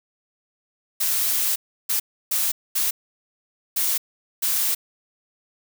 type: noise bursts at uneven times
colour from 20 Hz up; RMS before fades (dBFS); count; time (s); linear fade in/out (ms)
blue; -22; 6; 1-1.56 / 1.89-2 / 2.31-2.52 / 2.75-2.91 / 3.76-3.98 / 4.42-4.75; 10
effects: none